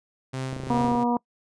sawtooth tone with tremolo, 131.3 Hz, C3, 6 cents sharp, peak -24 dBFS, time 0.33-1.04 s, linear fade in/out 10 ms, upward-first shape sine, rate 2.7 Hz, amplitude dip 55%
click train, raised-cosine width 2 ms, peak -21 dBFS, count 13, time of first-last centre 0.53-0.953 s, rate 28.4 Hz
harmonic tone, 240.4 Hz, B3, 46 cents flat, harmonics 1 / 2 / 3 / 4 / 5, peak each -23 / -30 / -29 / -26 / -39 dBFS, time 0.7-1.17 s, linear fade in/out 2 ms
effects noise-tail reverb RT60 0.1 s tail -25 dB re dry + resampled to 22050 Hz

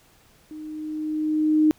sine tone with level ramp, 308.2 Hz, D#4, 16 cents flat, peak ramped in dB -35 to -13 dBFS, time 0.51-1.71 s, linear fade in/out 0 ms, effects pink hiss -57 dBFS RMS until 1.78 s

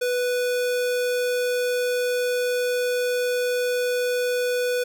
square tone, 493.9 Hz, B4, in tune, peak -22 dBFS, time 0.01-4.84 s, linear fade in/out 10 ms, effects none

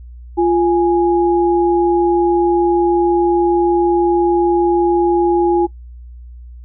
sine tone pair together, 347.3 / 830 Hz, F4 / G#5, -10 / -1 cents, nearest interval octave + minor third, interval 1509 cents, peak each -11 / -17 dBFS, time 0.37-5.67 s, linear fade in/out 20 ms, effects noise-tail reverb RT60 0.1 s tail -19 dB re dry + added 60 Hz sine -32 dBFS peak until 6.64 s

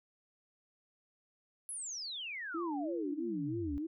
sine exponential sweep, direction down, 11160 to 65.4 Hz, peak -39 dBFS, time 1.69-3.78 s, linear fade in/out 0 ms
sine tone with vibrato, 314.2 Hz, D#4, 17 cents sharp, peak -35 dBFS, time 2.54-3.87 s, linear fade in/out 10 ms, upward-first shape sine, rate 3.1 Hz, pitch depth 170 cents each way
effects none

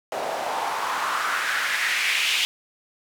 white noise with band-pass filter sweep, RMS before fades -25 dBFS, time 0.12-2.45 s, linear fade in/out 0 ms, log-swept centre 610 to 2900 Hz, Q 3, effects none

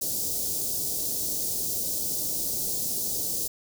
white band-stop noise, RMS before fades -29 dBFS, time 0.01-3.48 s, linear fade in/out 10 ms, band 570 to 4900 Hz, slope 24 dB/octave, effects none

